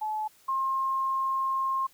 sine tone pair in turn, 860 / 1066.2 Hz, A5 / C6, -40 / +32 cents, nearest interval major third, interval 372 cents, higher second, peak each -28 / -25 dBFS, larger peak second, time 0.01-0.28 / 0.48-1.87 s, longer second, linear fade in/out 10 ms, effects white hiss -60 dBFS RMS until 1.93 s

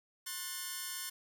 5% pulse chord, F# diminished, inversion second, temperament just, 1065.6 / 1480 / 1776 Hz, C6 / F#6 / A6, +31 / 0 / +16 cents, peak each -33 dBFS, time 0.26-1.1 s, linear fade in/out 10 ms, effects none

